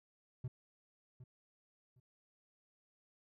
triangle tone with echo, 126 Hz, B2, 35 cents sharp, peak -36 dBFS, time 0.44-0.48 s, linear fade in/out 5 ms, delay 760 ms, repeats 2, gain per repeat -13 dB, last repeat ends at 2 s, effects none

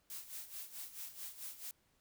blue noise with tremolo, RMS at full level -45 dBFS, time 0.1-1.71 s, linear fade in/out 0 ms, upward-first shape sine, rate 4.6 Hz, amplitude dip 75%, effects pink hiss -75 dBFS RMS until 2 s

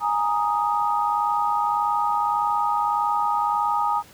sine chord, Ab suspended second, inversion none, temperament equal, 830.6 / 932.3 / 1244.5 Hz, Ab5 / Bb5 / Eb6, 0 / 0 / 0 cents, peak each -24 dBFS, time 0-4.03 s, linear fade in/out 50 ms, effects pink hiss -49 dBFS RMS until 4.13 s + high-pass 80 Hz 12 dB/octave

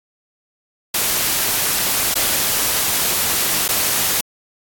white noise with dropouts, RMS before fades -18 dBFS, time 0.94-4.21 s, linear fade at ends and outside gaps 5 ms, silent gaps 2.14-2.154 / 3.68-3.688 s, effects AAC 64 kbps

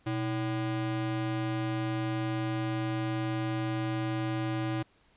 square ring-modulated tone, 222.1 Hz, A3, 16 cents sharp, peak -27 dBFS, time 0.06-4.83 s, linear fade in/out 10 ms, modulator 99.5 Hz, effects pink hiss -65 dBFS RMS until 5.16 s + resampled to 8000 Hz

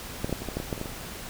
clicks, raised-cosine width 2 ms, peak -14 / -19 / -13 / -22 / -19 / -15 / -19 / -15 / -24 / -18 / -23 dBFS, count 11, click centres 0.245 / 0.295 / 0.327 / 0.42 / 0.487 / 0.57 / 0.601 / 0.728 / 0.778 / 0.814 / 0.858 s, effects pink hiss -39 dBFS RMS until 1.29 s

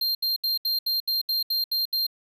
square tone bursts, 4186 Hz, C8, in tune, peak -23 dBFS, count 10, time 0.01-2.067 s, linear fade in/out 5 ms, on 140 ms, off 73 ms, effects 10-bit

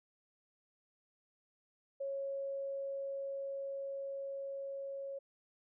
sine tone with level ramp, 550 Hz, C#5, 14 cents flat, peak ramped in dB -36 to -40 dBFS, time 2-5.19 s, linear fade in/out 10 ms, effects none

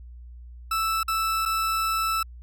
40% pulse tone with dropouts, 1318.5 Hz, E6, in tune, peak -22 dBFS, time 0.71-2.23 s, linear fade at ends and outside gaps 5 ms, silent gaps 1.032-1.08 / 1.454-1.458 s, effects added 60 Hz sine -40 dBFS peak until 2.42 s

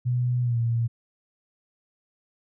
sine tone with pitch glide, 123.47 to 116.54 Hz, B2 to A#2, 0 to 0 cents, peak -21 dBFS, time 0.05-0.88 s, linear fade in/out 20 ms, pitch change -100 cents, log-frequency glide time 0.42-0.58 s, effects none

